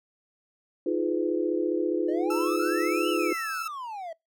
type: chord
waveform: sine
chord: F half-diminished seventh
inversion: third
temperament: just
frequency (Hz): 314.3 / 349.2 / 419.1 / 502.9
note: Eb4 / F4 / Ab4 / Cb5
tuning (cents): +18 / 0 / +16 / +31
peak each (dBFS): -29 / -27 / -31 / -32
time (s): 0.86-3.33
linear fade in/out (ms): 5
type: exponential two-way sweep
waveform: triangle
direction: up then down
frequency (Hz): 586 to 3000 to 638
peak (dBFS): -32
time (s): 2.08-4.13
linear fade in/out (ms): 5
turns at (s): 3.09
type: tone with vibrato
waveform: 35% pulse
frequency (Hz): 1318.5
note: E6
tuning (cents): 0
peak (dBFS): -29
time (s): 2.3-3.68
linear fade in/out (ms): 5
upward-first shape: square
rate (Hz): 3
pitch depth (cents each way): 9
effects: noise-tail reverb RT60 0.2 s tail -26 dB re dry